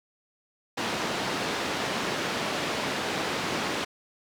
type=band-pass noise; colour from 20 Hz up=pink; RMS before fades=-30 dBFS; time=0.77-3.85 s; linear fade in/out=10 ms; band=220 to 4600 Hz; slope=12 dB/octave; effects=none